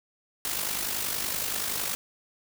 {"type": "noise with amplitude modulation", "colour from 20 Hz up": "white", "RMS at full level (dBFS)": -28, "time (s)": [0.45, 1.95], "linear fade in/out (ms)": 0, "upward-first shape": "sine", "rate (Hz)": 50.6, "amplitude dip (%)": 55, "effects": []}